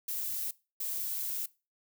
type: noise bursts at uneven times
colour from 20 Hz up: violet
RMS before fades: -35 dBFS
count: 2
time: 0.08-0.51 / 0.8-1.46 s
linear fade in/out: 5 ms
effects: noise-tail reverb RT60 0.3 s tail -21 dB re dry